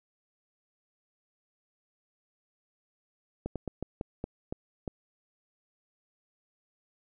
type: slowing click train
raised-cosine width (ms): 2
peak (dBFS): -20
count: 8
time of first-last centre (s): 3.46-4.878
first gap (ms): 97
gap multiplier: 1.24
effects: none